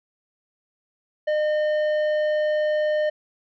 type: tone with tanh clipping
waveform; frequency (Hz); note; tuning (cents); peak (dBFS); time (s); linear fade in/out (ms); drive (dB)
triangle; 608; D#5; -40; -21; 1.27-3.1; 10; 13
effects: none